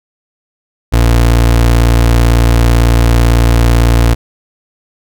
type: tone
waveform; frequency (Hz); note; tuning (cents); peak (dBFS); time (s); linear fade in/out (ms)
30% pulse; 58; A#1; -8; -3; 0.92-4.15; 20
effects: none